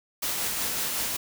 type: noise with tremolo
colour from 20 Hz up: white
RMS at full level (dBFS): -28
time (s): 0.22-1.17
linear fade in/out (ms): 10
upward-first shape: sine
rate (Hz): 5.4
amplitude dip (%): 25
effects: none